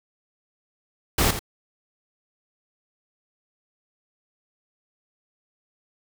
pink noise with echo, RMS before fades -20 dBFS, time 1.18-1.31 s, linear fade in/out 5 ms, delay 83 ms, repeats 1, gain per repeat -10 dB, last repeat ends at 1.393 s, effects none

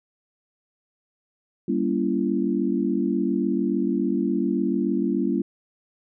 sine chord, G diminished seventh, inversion none, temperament just, 196 / 235.2 / 282.2 / 338.7 Hz, G3 / Bb3 / Db4 / Fb4, 0 / +16 / +31 / +47 cents, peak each -26 dBFS, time 1.68-5.42 s, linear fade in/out 5 ms, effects none

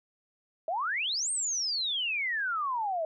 sine exponential two-way sweep, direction up then down, 620 to 8790 to 620 Hz, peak -28 dBFS, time 0.68-3.05 s, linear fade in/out 2 ms, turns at 1.31 s, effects none

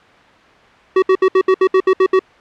square tone bursts, 377.2 Hz, F#4, 33 cents sharp, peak -9 dBFS, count 10, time 0.96-2.193 s, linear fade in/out 5 ms, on 63 ms, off 67 ms, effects white hiss -45 dBFS RMS until 2.4 s + low-pass 2000 Hz 12 dB/octave

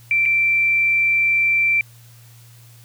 sine tone with dropouts, 2346 Hz, D7, 2 cents flat, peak -14 dBFS, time 0.11-1.81 s, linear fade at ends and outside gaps 1 ms, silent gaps 0.255-0.259 s, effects added 117 Hz sine -44 dBFS peak until 2.84 s + white hiss -51 dBFS RMS until 2.84 s

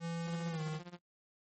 square tone with pitch glide, 167.7 to 155.57 Hz, E3 to D#3, +30 to 0 cents, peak -37 dBFS, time 0-0.81 s, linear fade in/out 50 ms, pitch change -130 cents, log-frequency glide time 0.5-0.61 s
sawtooth tone with tremolo, 175.6 Hz, F3, 10 cents sharp, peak -40 dBFS, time 0.26-0.99 s, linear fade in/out 20 ms, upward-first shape sine, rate 15 Hz, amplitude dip 90%
effects noise-tail reverb RT60 0.1 s tail -22 dB re dry + MP3 32 kbps

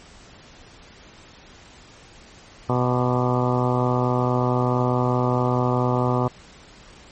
harmonic tone with a mistuned harmonic, 124.6 Hz, B2, 16 cents sharp, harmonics 1 / 2 / 3 / 4 / 5 / 6 / 7 / 8 / 9 / 10, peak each -22 / -25 / -27 / -28 / -29 / -30 / -30 / -31 / -32 / -32 dBFS, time 2.69-6.28 s, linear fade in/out 5 ms, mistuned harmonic 10, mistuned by -51 cents, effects pink hiss -47 dBFS RMS until 7.11 s + MP3 32 kbps

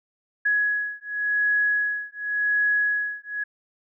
sine beating tone pair, 1676 / 1676.9 Hz, G#6 / G#6, +15 / +16 cents, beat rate 0.9 Hz, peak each -24 dBFS, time 0.45-3.44 s, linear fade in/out 10 ms, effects none

